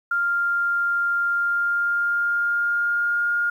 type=tone with pitch glide; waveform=sine; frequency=1396.9 to 1417.2 Hz; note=F6 to F6; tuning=0 to +25 cents; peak=-19 dBFS; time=0.11-3.5 s; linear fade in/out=5 ms; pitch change=+25 cents; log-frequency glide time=1.27-3.31 s; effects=9-bit